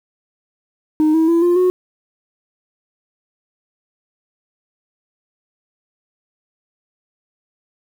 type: tone with pitch steps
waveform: sine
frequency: 309 / 322.1 / 335.8 / 350.1 / 364.9 Hz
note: D#4 / E4 / E4 / F4 / F#4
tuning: -12 / -40 / +32 / +4 / -24 cents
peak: -8 dBFS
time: 1-1.7 s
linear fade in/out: 0 ms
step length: 140 ms
effects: tanh soft clip ceiling -10 dBFS + 7-bit